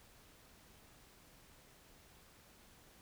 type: silence
effects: pink hiss -63 dBFS RMS until 3.01 s